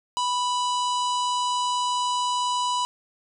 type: harmonic tone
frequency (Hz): 987.8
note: B5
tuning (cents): 0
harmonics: 1 / 3 / 4 / 5 / 6 / 7 / 8 / 9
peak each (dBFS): -23 / -32 / -35 / -39 / -43 / -38 / -42 / -43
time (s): 0.17-2.85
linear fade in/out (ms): 0
effects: none